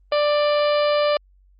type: harmonic tone with a mistuned harmonic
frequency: 590 Hz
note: D5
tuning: 8 cents sharp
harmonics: 1 / 2 / 3 / 4 / 5 / 6 / 7 / 8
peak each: -17 / -25 / -33 / -32 / -32 / -37 / -35 / -36 dBFS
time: 0.12-1.17 s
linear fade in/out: 2 ms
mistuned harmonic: 8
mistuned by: +30 cents
effects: added 47 Hz sine -52 dBFS peak until 1.59 s + Opus 24 kbps